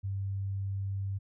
sine tone, 97.9 Hz, G2, 2 cents flat, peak -31 dBFS, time 0.03-1.19 s, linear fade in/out 20 ms, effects none

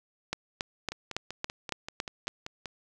two click trains, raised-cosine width 0.2 ms, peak -20 / -13 dBFS, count 10 / 8, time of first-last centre 0.92-2.657 / 0.33-2.28 s, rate 5.18 / 3.59 Hz, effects none

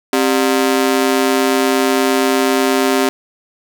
sawtooth ring-modulated tone, 329.6 Hz, E4, in tune, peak -5 dBFS, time 0.13-3.09 s, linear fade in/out 0 ms, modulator 64.2 Hz, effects none

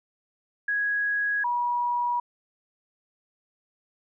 sine tone pair in turn, 1661.2 / 965.6 Hz, G#6 / B5, 0 / -39 cents, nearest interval major sixth, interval 939 cents, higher first, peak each -23 dBFS, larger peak neither, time 0.68-1.44 / 1.44-2.2 s, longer neither, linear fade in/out 5 ms, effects none

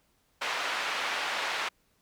pink band-pass noise, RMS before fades -32 dBFS, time 0.41-1.69 s, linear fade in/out 10 ms, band 950 to 3300 Hz, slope 12 dB/octave, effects pink hiss -70 dBFS RMS until 2.01 s

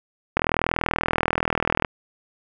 click train, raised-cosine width 0.5 ms, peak -4 dBFS, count 61, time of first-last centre 0.37-1.848 s, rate 40.6 Hz, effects none

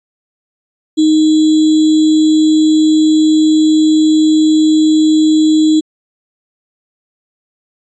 sine tone with sample-and-hold, 311.1 Hz, D#4, in tune, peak -6 dBFS, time 0.97-5.81 s, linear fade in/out 20 ms, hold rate 3675 Hz, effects resampled to 22050 Hz

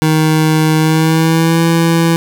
25% pulse tone with pitch glide, 156.8 to 166.12 Hz, D#3 to E3, +14 to +14 cents, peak -5 dBFS, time 0.02-2.16 s, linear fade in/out 0 ms, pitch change +100 cents, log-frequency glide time 0.78-1.64 s, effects none

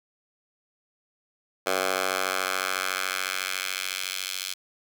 10% pulse tone with high-pass filter sweep, 93.9 Hz, F#2, 26 cents sharp, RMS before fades -29 dBFS, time 1.66-4.54 s, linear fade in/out 10 ms, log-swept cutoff 650 to 3500 Hz, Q 1.1, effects none

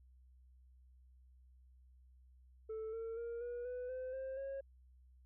sine tone with pitch steps, 440 / 453.7 / 467.8 / 482.3 / 497.3 / 512.8 / 528.7 / 545.2 Hz, A4 / A#4 / A#4 / B4 / B4 / C5 / C5 / C#5, 0 / -47 / +6 / -41 / +12 / -35 / +18 / -29 cents, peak -38 dBFS, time 2.69-4.61 s, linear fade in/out 10 ms, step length 240 ms, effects tanh soft clip ceiling -40 dBFS + added 63 Hz sine -61 dBFS peak until 5.25 s

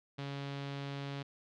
sawtooth tone with low-pass filter, 140 Hz, C#3, 18 cents sharp, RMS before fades -41 dBFS, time 0.18-1.23 s, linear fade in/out 10 ms, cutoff 3800 Hz, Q 1.9, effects none

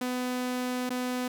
sawtooth tone with dropouts, 250.4 Hz, B3, 24 cents sharp, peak -25 dBFS, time 0.01-1.28 s, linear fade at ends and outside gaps 5 ms, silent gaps 0.894-0.903 s, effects none

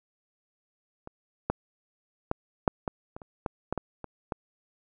clicks, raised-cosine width 1 ms, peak -26 / -11 / -12 / -6 / -15 / -25 / -30 / -15 / -14 / -16 / -23 / -16 dBFS, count 12, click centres 1.074 / 1.5 / 2.314 / 2.678 / 2.878 / 3.165 / 3.218 / 3.462 / 3.726 / 3.777 / 4.043 / 4.322 s, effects none

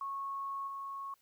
sine tone with level steps, 1100 Hz, C#6, 14 cents flat, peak -36 / -39 dBFS, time 0.01-1.14 s, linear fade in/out 2 ms, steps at 0.67 s, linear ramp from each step 10 ms, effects white hiss -72 dBFS RMS until 1.21 s

